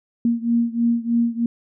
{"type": "beating tone pair", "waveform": "sine", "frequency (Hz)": [233.1, 236.3], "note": ["A#3", "A#3"], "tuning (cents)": [0, 24], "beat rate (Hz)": 3.2, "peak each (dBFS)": [-19, -21], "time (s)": [0.25, 1.46], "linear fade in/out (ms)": 2, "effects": []}